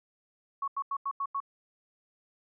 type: tone bursts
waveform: sine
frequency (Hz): 1108.7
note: C#6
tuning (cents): 0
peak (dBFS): -29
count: 6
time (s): 0.62-1.403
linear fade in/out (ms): 5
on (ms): 58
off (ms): 87
effects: none